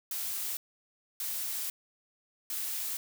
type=noise bursts at uneven times; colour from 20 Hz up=blue; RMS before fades=-35 dBFS; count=3; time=0.11-0.57 / 1.2-1.7 / 2.5-2.97 s; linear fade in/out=2 ms; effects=none